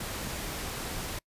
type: noise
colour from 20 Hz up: pink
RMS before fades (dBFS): -36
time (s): 0-1.19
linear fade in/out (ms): 5
effects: noise-tail reverb RT60 0.1 s tail -26 dB re dry + resampled to 32000 Hz